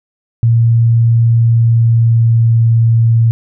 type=tone with pitch glide; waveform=sine; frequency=115.9 to 114.77 Hz; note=A#2 to A#2; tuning=-10 to -27 cents; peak=-6 dBFS; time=0.43-3.31 s; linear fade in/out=0 ms; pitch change=-17 cents; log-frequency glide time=1.33-2.67 s; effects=none